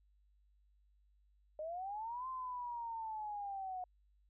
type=linear two-way sweep; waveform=sine; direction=up then down; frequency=602 to 1046.5 to 725 Hz; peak=-40 dBFS; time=1.59-3.84 s; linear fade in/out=2 ms; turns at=2.28 s; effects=added 50 Hz sine -68 dBFS peak until 4.29 s